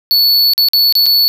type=tone with dropouts; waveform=square; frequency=4435 Hz; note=C#8; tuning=in tune; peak=-8 dBFS; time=0.11-1.28 s; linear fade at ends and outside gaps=0 ms; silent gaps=0.535-0.579 / 0.686-0.734 / 0.925-0.953 / 1.058-1.064 s; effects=none